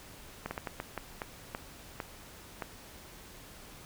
slowing click train, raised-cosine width 0.5 ms, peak -20 dBFS, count 10, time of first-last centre 0.46-2.622 s, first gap 50 ms, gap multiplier 1.37, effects pink hiss -51 dBFS RMS until 3.85 s

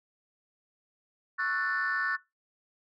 sine chord, F# minor seventh, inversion second, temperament just, 1110 / 1332 / 1480 / 1776 Hz, C#6 / E6 / F#6 / A6, +2 / +18 / 0 / +16 cents, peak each -34 / -36 / -30 / -30 dBFS, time 1.38-2.17 s, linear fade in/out 20 ms, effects noise-tail reverb RT60 0.2 s tail -19 dB re dry + tanh soft clip ceiling -22 dBFS

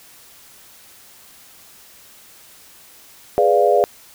sine chord, G# diminished seventh, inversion none, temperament equal, 415.3 / 493.9 / 587.3 / 698.5 Hz, G#4 / B4 / D5 / F5, 0 / 0 / 0 / 0 cents, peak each -17 / -18 / -17 / -17 dBFS, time 3.38-3.84 s, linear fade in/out 0 ms, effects white hiss -46 dBFS RMS until 4.14 s

